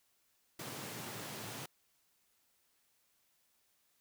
pink high-pass noise, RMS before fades -45 dBFS, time 0.59-1.66 s, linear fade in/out 5 ms, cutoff 100 Hz, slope 96 dB/octave, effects white hiss -75 dBFS RMS until 4 s

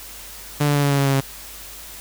sawtooth tone with pitch steps, 146.83 / 145.23 / 143.64 / 142.07 / 140.52 / 138.99 / 137.47 / 135.97 Hz, D3 / D3 / D3 / C#3 / C#3 / C#3 / C#3 / C#3, 0 / -19 / -38 / +43 / +24 / +5 / -14 / -33 cents, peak -12 dBFS, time 0.6-1.208 s, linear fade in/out 10 ms, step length 76 ms, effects added 50 Hz sine -45 dBFS peak until 2 s + white hiss -38 dBFS RMS until 2 s

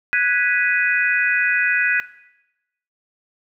sine chord, G# minor seventh, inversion third, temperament equal with one note detuned, 1480 / 1661.2 / 1966.4 / 2489 Hz, F#6 / G#6 / B6 / D#7, 0 / 0 / -8 / 0 cents, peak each -21 dBFS, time 0.13-2 s, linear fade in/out 0 ms, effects noise-tail reverb RT60 0.9 s tail -17 dB re dry

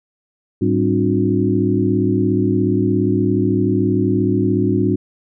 sine tone cluster, 106.7 / 194.6 / 267.8 / 304.7 / 362 Hz, G#2 / G3 / C4 / D#4 / F#4, +47 / -12 / +40 / -36 / -38 cents, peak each -20 dBFS, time 0.61-4.96 s, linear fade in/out 10 ms, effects none

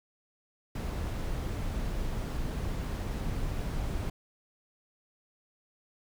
brown noise, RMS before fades -33 dBFS, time 0.75-4.1 s, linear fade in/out 5 ms, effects none

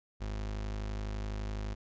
35% pulse tone, 51.91 Hz, G#1, in tune, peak -33 dBFS, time 0.2-1.75 s, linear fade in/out 20 ms, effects resampled to 16000 Hz

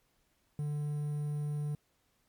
triangle tone with quantisation, 147.8 Hz, D3, 11 cents sharp, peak -30 dBFS, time 0.59-1.75 s, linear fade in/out 2 ms, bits 10, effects pink hiss -74 dBFS RMS until 2.28 s + MP3 96 kbps

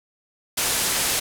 white low-pass noise, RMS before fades -23 dBFS, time 0.57-1.2 s, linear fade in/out 10 ms, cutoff 12000 Hz, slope 24 dB/octave, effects none

